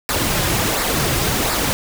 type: noise with flanger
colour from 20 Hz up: pink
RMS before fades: -19 dBFS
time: 0.09-1.73 s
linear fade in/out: 0 ms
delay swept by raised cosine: 0.31 to 4.61 ms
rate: 1.4 Hz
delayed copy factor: -0.5
effects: none